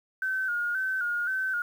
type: tone with vibrato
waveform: sine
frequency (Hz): 1480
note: F#6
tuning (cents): 0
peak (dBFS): -26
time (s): 0.22-1.62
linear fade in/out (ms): 2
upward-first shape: square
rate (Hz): 1.9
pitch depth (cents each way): 62
effects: 9-bit